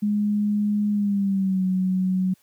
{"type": "tone with pitch glide", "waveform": "sine", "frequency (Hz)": [207.7, 186.11], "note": ["G#3", "F#3"], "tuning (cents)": [0, 10], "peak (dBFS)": -19, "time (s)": [0.02, 2.34], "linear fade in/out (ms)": 10, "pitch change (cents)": -190, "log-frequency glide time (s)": [0.91, 1.64], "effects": ["white hiss -62 dBFS RMS until 2.42 s", "high-pass 80 Hz 12 dB/octave"]}